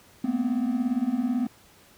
triangle tone cluster, 219 / 238 / 255.7 Hz, A3 / A#3 / C4, -8 / +36 / -40 cents, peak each -31 / -25 / -24 dBFS, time 0.24-1.47 s, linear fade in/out 5 ms, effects pink hiss -55 dBFS RMS until 1.97 s + high-pass 60 Hz 12 dB/octave

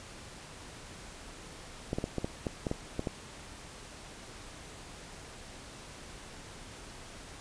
clicks, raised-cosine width 2 ms, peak -18 dBFS, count 10, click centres 1.931 / 1.985 / 2.041 / 2.183 / 2.245 / 2.468 / 2.668 / 2.714 / 2.994 / 3.072 s, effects pink hiss -48 dBFS RMS until 7.4 s + resampled to 22050 Hz

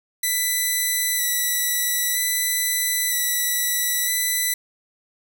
5% pulse tone with vibrato, 1975.5 Hz, B6, in tune, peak -10 dBFS, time 0.23-4.54 s, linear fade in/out 5 ms, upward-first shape square, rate 0.52 Hz, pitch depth 16 cents each way, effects none

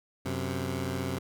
15% pulse tone pair together, 92.5 / 130.81 Hz, F#2 / C3, 0 / 0 cents, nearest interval tritone, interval 600 cents, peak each -27 / -27 dBFS, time 0.25-1.19 s, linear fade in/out 10 ms, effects none

